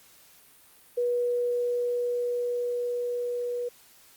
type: tone with level ramp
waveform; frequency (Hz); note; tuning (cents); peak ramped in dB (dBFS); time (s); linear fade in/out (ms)
sine; 485.4; B4; -30; -23 to -28; 0.97-3.69; 10
effects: white hiss -56 dBFS RMS until 4.16 s + Opus 48 kbps